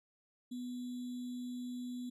sine tone with sample-and-hold, 246.9 Hz, B3, in tune, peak -39 dBFS, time 0.51-2.1 s, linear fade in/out 10 ms, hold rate 3675 Hz, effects resampled to 32000 Hz

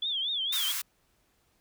sine tone with vibrato, 3389 Hz, G#7, 34 cents sharp, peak -28 dBFS, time 0.02-0.72 s, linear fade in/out 5 ms, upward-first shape triangle, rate 4.3 Hz, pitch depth 180 cents each way
white high-pass noise, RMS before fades -33 dBFS, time 0.52-0.82 s, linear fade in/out 10 ms, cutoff 990 Hz, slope 48 dB/octave
effects pink hiss -70 dBFS RMS until 1.6 s

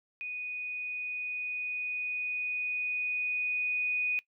sine tone with level ramp, 2480 Hz, D#7, 6 cents flat, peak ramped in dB -35 to -27 dBFS, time 0.21-4.19 s, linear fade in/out 0 ms, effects noise-tail reverb RT60 0.1 s tail -21 dB re dry

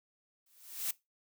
blue noise with exponential growth, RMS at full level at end -31 dBFS, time 0.46-0.91 s, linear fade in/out 5 ms, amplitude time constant 96 ms, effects noise-tail reverb RT60 0.2 s tail -20 dB re dry

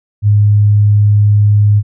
sine tone, 103.83 Hz, G#2, in tune, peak -5 dBFS, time 0.22-1.83 s, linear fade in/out 50 ms, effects none

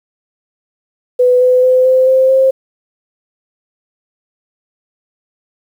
sine tone with pitch steps, 498.2 / 504.3 / 510.4 / 516.7 / 523 / 529.4 Hz, B4 / B4 / C5 / C5 / C5 / C5, +15 / +36 / -43 / -22 / -1 / +20 cents, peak -6 dBFS, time 1.19-2.51 s, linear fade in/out 10 ms, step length 220 ms, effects 7-bit

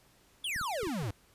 square exponential sweep, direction down, 3520 to 91.3 Hz, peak -33 dBFS, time 0.44-1.11 s, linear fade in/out 5 ms
clicks, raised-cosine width 5 ms, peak -32 dBFS, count 5, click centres 0.562 / 0.613 / 0.832 / 0.871 / 1.029 s
effects pink hiss -64 dBFS RMS until 1.34 s + resampled to 32000 Hz

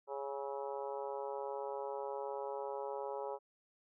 harmonic tone with a mistuned harmonic, 138.7 Hz, C#3, 1 cent sharp, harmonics 3 / 4 / 5 / 6 / 7 / 8 / 9, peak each -43 / -43 / -53 / -45 / -47 / -57 / -55 dBFS, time 0.07-3.39 s, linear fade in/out 50 ms, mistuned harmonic 9, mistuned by +67 cents, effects none

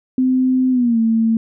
sine tone with pitch glide, 257.4 to 225.4 Hz, C4 to A3, -28 to +42 cents, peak -12 dBFS, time 0.18-1.37 s, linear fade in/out 2 ms, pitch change -230 cents, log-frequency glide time 0.71-0.99 s, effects none

